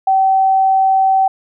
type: tone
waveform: sine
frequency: 768 Hz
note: G5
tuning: 36 cents flat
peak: -9 dBFS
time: 0.07-1.28 s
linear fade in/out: 5 ms
effects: none